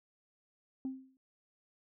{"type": "tone with exponential decay", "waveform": "sine", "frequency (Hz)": 263.1, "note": "C4", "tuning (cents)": 10, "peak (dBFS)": -31, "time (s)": [0.85, 1.17], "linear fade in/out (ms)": 1, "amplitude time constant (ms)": 68, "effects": ["tanh soft clip ceiling -31 dBFS"]}